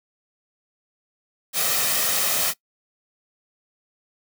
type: noise with comb filter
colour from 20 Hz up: white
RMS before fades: -22 dBFS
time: 1.53-2.54 s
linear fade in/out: 50 ms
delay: 1.6 ms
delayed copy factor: +0.5
effects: noise-tail reverb RT60 0.1 s tail -21 dB re dry + high-pass 150 Hz 12 dB/octave